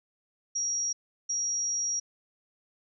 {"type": "tone bursts at uneven times", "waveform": "sine", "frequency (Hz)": 5680, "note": "F8", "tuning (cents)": 28, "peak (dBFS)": -27, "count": 2, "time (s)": [[0.55, 0.93], [1.29, 2]], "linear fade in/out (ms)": 10, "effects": []}